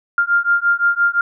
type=beating tone pair; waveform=sine; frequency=1396.9 / 1402.7 Hz; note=F6 / F6; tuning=0 / +7 cents; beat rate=5.8 Hz; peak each=-16 dBFS; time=0.18-1.21 s; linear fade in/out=2 ms; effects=none

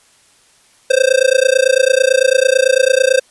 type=tone with amplitude modulation; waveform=square; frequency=523.3 Hz; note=C5; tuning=in tune; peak=-6 dBFS; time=0.9-3.2 s; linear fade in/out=10 ms; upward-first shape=sine; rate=29 Hz; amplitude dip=100%; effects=white hiss -51 dBFS RMS until 3.3 s + resampled to 24000 Hz

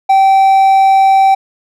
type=tone; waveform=triangle; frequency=775 Hz; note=G5; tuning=20 cents flat; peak=-3 dBFS; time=0.09-1.35 s; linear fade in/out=10 ms; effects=none

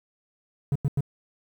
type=tone bursts; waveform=triangle; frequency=139.5 Hz; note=C#3; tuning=11 cents sharp; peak=-18 dBFS; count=3; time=0.72-1.007 s; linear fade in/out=2 ms; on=35 ms; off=91 ms; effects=9-bit

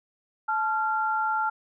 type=tone pair together; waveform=sine; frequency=870 / 1381 Hz; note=A5 / F6; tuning=-20 / -20 cents; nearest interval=minor sixth; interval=800 cents; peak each=-26 dBFS; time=0.48-1.5 s; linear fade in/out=10 ms; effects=none

